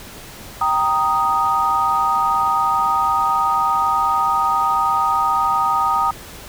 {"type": "chord", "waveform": "sine", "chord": "Eb major", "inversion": "first", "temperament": "equal", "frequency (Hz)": [784, 932.3, 1244.5], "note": ["G5", "Bb5", "Eb6"], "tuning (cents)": [0, 0, 0], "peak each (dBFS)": [-22, -20, -17], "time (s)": [0.61, 6.11], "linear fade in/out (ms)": 5, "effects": ["pink hiss -37 dBFS RMS until 6.48 s"]}